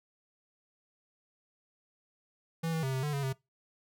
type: tone with pitch steps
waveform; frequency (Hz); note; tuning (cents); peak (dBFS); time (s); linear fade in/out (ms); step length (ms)
square; 164.4 / 161.6 / 133 / 131.5 / 148.3 / 140.1 / 133.1; E3 / E3 / C3 / C3 / D3 / C#3 / C3; -4 / -34 / +29 / +9 / +17 / +19 / +30; -31; 2.63-3.33; 10; 100
effects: noise-tail reverb RT60 0.2 s tail -21 dB re dry